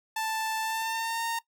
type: tone with pitch glide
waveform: sawtooth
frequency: 882 to 920.5 Hz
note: A5 to A#5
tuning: +4 to -22 cents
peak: -25 dBFS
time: 0.16-1.39 s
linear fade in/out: 5 ms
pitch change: +74 cents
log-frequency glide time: 0.6-1.26 s
effects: noise-tail reverb RT60 0.1 s tail -18 dB re dry